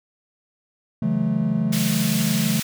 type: chord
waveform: triangle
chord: F# minor seventh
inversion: second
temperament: equal with one note detuned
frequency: 138.59 / 164.81 / 185 / 216.8 Hz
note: C#3 / E3 / F#3 / A3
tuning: 0 / 0 / 0 / -25 cents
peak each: -25 / -23 / -24 / -20 dBFS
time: 1.02-2.6 s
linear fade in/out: 5 ms
type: high-pass noise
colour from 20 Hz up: pink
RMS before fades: -28 dBFS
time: 1.72-2.63 s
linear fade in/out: 10 ms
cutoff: 2300 Hz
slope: 12 dB/octave
effects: none